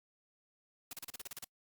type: noise bursts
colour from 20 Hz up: white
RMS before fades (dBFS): -44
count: 10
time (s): 0.91-1.444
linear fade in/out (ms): 2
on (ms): 21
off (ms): 36
effects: noise-tail reverb RT60 0.1 s tail -25 dB re dry + Opus 48 kbps